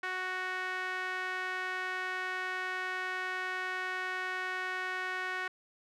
sawtooth tone with band-pass filter, 370 Hz, F#4, in tune, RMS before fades -36 dBFS, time 0.03-5.48 s, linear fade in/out 5 ms, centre 1700 Hz, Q 2.6, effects none

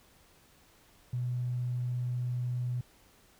triangle tone, 123.47 Hz, B2, in tune, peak -26 dBFS, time 1.13-2.81 s, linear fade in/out 5 ms, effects tanh soft clip ceiling -28 dBFS + pink hiss -62 dBFS RMS until 3.39 s

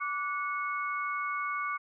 sine tone cluster, 1161 / 1464 / 2198 Hz, D6 / F#6 / C#7, -20 / -19 / -15 cents, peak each -32 / -38 / -37 dBFS, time 0-1.78 s, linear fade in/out 20 ms, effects none

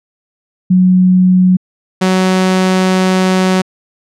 sine / sawtooth tone pair in turn, 183.7 / 186.48 Hz, F#3 / F#3, -12 / +14 cents, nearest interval unison, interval 26 cents, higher second, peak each -5 dBFS, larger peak neither, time 0.7-1.57 / 2.01-3.62 s, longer second, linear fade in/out 10 ms, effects low-pass 8000 Hz 12 dB/octave

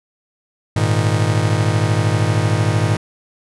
45% pulse chord, Ab suspended second, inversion none, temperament just, 103.83 / 116.8 / 155.74 Hz, Ab2 / Bb2 / Eb3, 0 / +4 / +2 cents, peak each -17 / -19 / -21 dBFS, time 0.76-2.97 s, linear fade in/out 5 ms, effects resampled to 24000 Hz

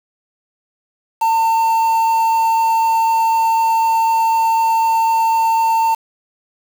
triangle tone with quantisation, 902 Hz, A5, 43 cents sharp, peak -10 dBFS, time 1.21-5.95 s, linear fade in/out 10 ms, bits 5, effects none

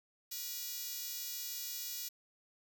5% pulse tone with high-pass filter, 483.1 Hz, B4, 38 cents flat, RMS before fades -42 dBFS, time 0.31-2.09 s, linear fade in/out 10 ms, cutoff 7300 Hz, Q 0.55, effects none

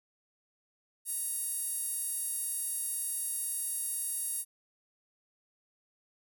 sawtooth tone with high-pass filter, 938 Hz, A#5, 11 cents sharp, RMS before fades -35 dBFS, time 1.05-4.45 s, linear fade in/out 50 ms, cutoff 10000 Hz, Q 4.6, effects none

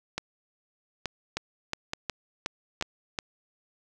two click trains, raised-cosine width 0.2 ms, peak -13 / -12 dBFS, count 4 / 6, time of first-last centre 0.18-2.812 / 1.37-3.188 s, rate 1.14 / 2.75 Hz, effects none

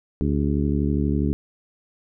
harmonic tone with a mistuned harmonic, 72.3 Hz, D2, 27 cents flat, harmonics 1 / 2 / 3 / 4 / 5 / 6, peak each -24 / -25 / -25 / -26 / -32 / -33 dBFS, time 0.21-1.33 s, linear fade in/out 0 ms, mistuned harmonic 6, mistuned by -69 cents, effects none

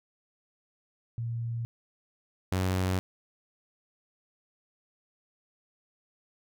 sine / sawtooth tone pair in turn, 116.54 / 93.01 Hz, A#2 / F#2, 0 / +10 cents, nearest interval major third, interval 390 cents, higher first, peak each -30 / -22 dBFS, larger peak second, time 1.18-1.65 / 2.52-2.99 s, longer neither, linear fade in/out 0 ms, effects none

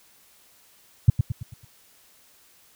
sine tone with echo, 114.3 Hz, A#2, 34 cents flat, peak -7 dBFS, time 1.08-1.1 s, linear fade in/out 5 ms, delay 110 ms, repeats 5, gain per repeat -7 dB, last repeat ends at 1.65 s, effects white hiss -57 dBFS RMS until 2.75 s

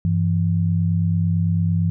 sine tone pair together, 98 / 166.97 Hz, G2 / E3, 0 / +23 cents, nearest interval major sixth, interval 923 cents, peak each -19 dBFS, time 0.05-1.9 s, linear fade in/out 0 ms, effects none

